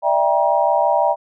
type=chord; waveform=sine; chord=E half-diminished seventh; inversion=third; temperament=just; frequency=593.3 / 659.3 / 791.1 / 949.3 Hz; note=D5 / E5 / G5 / Bb5; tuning=+18 / 0 / +16 / +31 cents; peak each=-19 dBFS; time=0.02-1.16 s; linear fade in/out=50 ms; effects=none